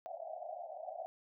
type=band-pass noise; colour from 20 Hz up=pink; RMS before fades=-45 dBFS; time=0.06-1.06 s; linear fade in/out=0 ms; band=610 to 740 Hz; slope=96 dB/octave; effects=none